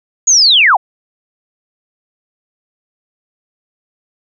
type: linear sweep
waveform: sine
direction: down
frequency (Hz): 6800 to 646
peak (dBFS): -5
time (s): 0.27-0.77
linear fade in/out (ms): 10
effects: none